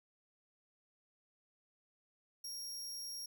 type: tone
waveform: sawtooth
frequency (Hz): 5590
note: F8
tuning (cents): +1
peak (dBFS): -40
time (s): 2.44-3.26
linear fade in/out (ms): 5
effects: none